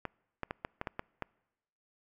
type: clicks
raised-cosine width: 0.5 ms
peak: -20 dBFS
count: 8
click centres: 0.053 / 0.433 / 0.509 / 0.649 / 0.814 / 0.872 / 0.994 / 1.223 s
effects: noise-tail reverb RT60 1.0 s tail -26 dB re dry

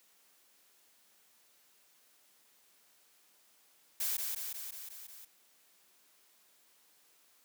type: noise with echo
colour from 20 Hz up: blue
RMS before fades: -34 dBFS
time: 4-4.17 s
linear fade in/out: 5 ms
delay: 180 ms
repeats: 6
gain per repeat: -3 dB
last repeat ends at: 5.25 s
effects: white hiss -67 dBFS RMS until 7.44 s + high-pass 200 Hz 12 dB/octave

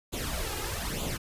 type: noise with flanger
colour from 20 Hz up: pink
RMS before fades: -33 dBFS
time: 0.12-1.18 s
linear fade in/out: 20 ms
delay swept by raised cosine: 0.27 to 2.47 ms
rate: 1.1 Hz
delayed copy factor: +0.7
effects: resampled to 32000 Hz

